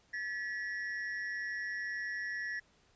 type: ring-modulated tone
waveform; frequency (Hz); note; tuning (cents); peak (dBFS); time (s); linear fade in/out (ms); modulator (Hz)
triangle; 1830; A#6; -32; -31; 0.13-2.6; 10; 101
effects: pink hiss -68 dBFS RMS until 2.95 s + resampled to 16000 Hz